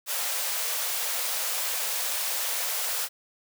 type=high-pass noise; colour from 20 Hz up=white; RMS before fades=-29 dBFS; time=0.06-3.09 s; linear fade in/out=50 ms; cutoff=460 Hz; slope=96 dB/octave; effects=none